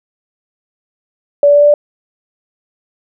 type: tone with pitch steps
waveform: sine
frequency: 575 / 578.3 / 581.7 / 585.1 / 588.4 Hz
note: D5 / D5 / D5 / D5 / D5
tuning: -37 / -27 / -17 / -7 / +3 cents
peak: -4 dBFS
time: 1.43-1.74 s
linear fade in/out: 2 ms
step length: 62 ms
effects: none